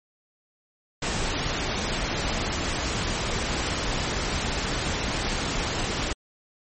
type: noise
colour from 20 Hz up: pink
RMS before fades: -27 dBFS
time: 1.02-6.13 s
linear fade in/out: 5 ms
effects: MP3 32 kbps